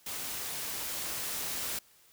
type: noise with level ramp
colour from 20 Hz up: white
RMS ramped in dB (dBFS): -38 to -35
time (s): 0.06-1.79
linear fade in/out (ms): 5
effects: white hiss -62 dBFS RMS until 2.12 s